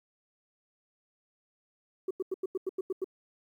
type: tone bursts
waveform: sine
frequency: 378 Hz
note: F#4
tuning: 37 cents sharp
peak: -27 dBFS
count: 9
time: 2.08-3.044 s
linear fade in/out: 5 ms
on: 28 ms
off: 89 ms
effects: tanh soft clip ceiling -26 dBFS + 11-bit

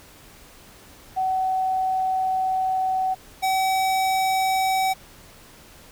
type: tone pair in turn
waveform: sine / square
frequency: 754 / 761 Hz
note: F#5 / F#5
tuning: +32 / +48 cents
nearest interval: unison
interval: 16 cents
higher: second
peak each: -20 dBFS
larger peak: neither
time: 1.16-3.15 / 3.42-4.94 s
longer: first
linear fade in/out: 20 ms
effects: pink hiss -48 dBFS RMS until 5.91 s

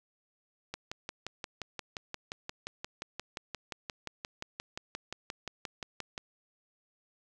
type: click train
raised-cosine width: 0.2 ms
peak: -20 dBFS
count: 32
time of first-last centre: 0.74-6.179 s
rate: 5.7 Hz
effects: none

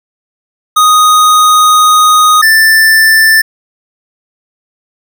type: tone pair in turn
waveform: square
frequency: 1244.5 / 1769.7 Hz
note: D#6 / A6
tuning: 0 / +10 cents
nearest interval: tritone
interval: 610 cents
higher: second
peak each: -4 dBFS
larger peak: neither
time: 0.76-2.42 / 2.42-3.42 s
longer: first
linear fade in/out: 10 ms
effects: none

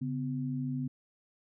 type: tone pair together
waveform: sine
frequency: 140.03 / 253.5 Hz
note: C#3 / B3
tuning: +18 / +45 cents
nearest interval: minor seventh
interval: 1027 cents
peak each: -34 / -34 dBFS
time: 0.01-0.88 s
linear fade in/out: 10 ms
effects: none

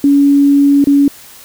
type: tone with dropouts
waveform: sine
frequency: 282.4 Hz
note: C#4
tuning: 32 cents sharp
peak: -5 dBFS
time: 0.04-1.08 s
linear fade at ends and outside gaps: 2 ms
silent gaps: 0.842-0.871 s
effects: white hiss -37 dBFS RMS until 1.44 s

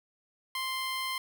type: tone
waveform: 15% pulse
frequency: 1046.5 Hz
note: C6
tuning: in tune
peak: -25 dBFS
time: 0.55-1.18 s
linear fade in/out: 2 ms
effects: none

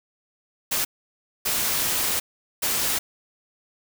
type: noise bursts at uneven times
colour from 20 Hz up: white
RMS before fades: -24 dBFS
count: 3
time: 0.71-0.85 / 1.45-2.2 / 2.62-2.99 s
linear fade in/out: 10 ms
effects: none

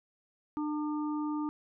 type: harmonic tone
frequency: 300 Hz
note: D4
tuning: 37 cents sharp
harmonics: 1 / 3 / 4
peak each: -31 / -41 / -43 dBFS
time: 0.57-1.49 s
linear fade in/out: 0 ms
effects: none

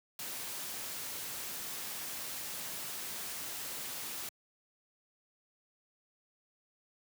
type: noise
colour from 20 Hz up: white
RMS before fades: -41 dBFS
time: 0.19-4.29 s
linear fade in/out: 2 ms
effects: high-pass 80 Hz 12 dB/octave

